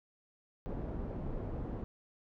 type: low-pass noise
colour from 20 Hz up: pink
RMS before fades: -39 dBFS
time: 0.66-1.84 s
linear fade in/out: 0 ms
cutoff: 550 Hz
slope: 12 dB/octave
effects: none